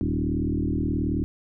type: tone with frequency modulation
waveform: sine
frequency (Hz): 185.8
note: F#3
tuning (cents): +7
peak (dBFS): -22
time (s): 0.01-1.24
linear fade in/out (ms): 0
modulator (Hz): 38.8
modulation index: 3.8
effects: none